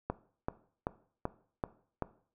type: click train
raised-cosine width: 1 ms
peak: -18 dBFS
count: 6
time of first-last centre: 0.1-2.023 s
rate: 2.6 Hz
effects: noise-tail reverb RT60 0.5 s tail -17 dB re dry